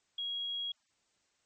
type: tone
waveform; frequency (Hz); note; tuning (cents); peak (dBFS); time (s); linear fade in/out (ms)
sine; 3300; G#7; -12; -34; 0.18-0.72; 5
effects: white hiss -75 dBFS RMS until 1.45 s + MP3 32 kbps